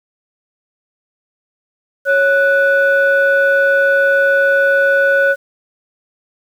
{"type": "tone pair together", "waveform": "sine", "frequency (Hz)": [553.1, 1480], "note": ["C#5", "F#6"], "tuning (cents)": [-4, 0], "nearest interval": "octave + perfect fourth", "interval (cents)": 1704, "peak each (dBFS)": -11, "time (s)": [2.05, 5.36], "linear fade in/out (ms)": 50, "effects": ["tanh soft clip ceiling -4 dBFS", "7-bit"]}